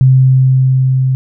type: tone with level ramp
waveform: sine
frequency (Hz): 130.81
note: C3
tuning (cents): 0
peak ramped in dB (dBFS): -3 to -9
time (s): 0.01-1.15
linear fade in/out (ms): 0
effects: none